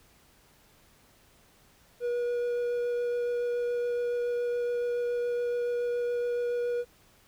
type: tone with vibrato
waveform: triangle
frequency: 482.2 Hz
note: B4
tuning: 41 cents flat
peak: -25 dBFS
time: 2-6.85 s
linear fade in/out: 50 ms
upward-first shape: triangle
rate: 7.1 Hz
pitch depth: 9 cents each way
effects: pink hiss -61 dBFS RMS until 7.27 s